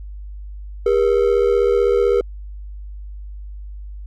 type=ring-modulated tone; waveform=triangle; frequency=440 Hz; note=A4; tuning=in tune; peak=-8 dBFS; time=0.86-2.21 s; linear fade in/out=2 ms; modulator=37.9 Hz; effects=added 50 Hz sine -30 dBFS peak until 4.06 s